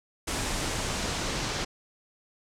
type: noise with low-pass filter sweep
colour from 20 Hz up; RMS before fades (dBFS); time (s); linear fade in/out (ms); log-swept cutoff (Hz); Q
pink; -31; 0.27-1.65; 10; 9000 to 5900; 1.2
effects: none